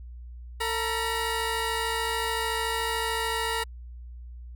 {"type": "tone pair together", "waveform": "15% pulse", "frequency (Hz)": [450.3, 954.2], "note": ["A4", "A#5"], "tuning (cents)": [40, 40], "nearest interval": "octave + minor second", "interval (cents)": 1300, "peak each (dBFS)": -23, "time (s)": [0.6, 3.64], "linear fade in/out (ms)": 10, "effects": ["added 60 Hz sine -39 dBFS peak until 4.55 s"]}